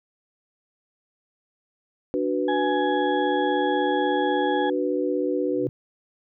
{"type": "chord", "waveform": "sine", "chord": "B minor", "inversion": "first", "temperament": "equal", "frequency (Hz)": [293.7, 370, 493.9], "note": ["D4", "F#4", "B4"], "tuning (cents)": [0, 0, 0], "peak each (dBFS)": -26, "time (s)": [2.14, 5.67], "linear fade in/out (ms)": 0}
{"type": "harmonic tone", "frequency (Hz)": 836, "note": "G#5", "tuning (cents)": 11, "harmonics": [1, 2, 4], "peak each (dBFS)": [-25, -31, -37], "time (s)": [2.48, 4.7], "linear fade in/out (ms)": 5}
{"type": "tone with exponential growth", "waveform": "sine", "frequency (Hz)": 130.81, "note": "C3", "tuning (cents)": 0, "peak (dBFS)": -29, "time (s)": [5.43, 5.69], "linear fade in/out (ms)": 0, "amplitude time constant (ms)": 55}
{"effects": []}